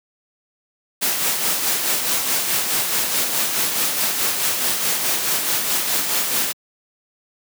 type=noise with tremolo; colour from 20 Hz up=white; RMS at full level=-19 dBFS; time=1.01-6.53 s; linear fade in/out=20 ms; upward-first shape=sine; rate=4.7 Hz; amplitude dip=40%; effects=high-pass 150 Hz 12 dB/octave